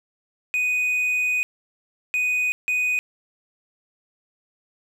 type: tone bursts at uneven times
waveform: triangle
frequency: 2489 Hz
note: D#7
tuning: in tune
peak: -18 dBFS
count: 3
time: 0.54-1.43 / 2.14-2.52 / 2.68-2.99 s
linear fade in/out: 0 ms
effects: none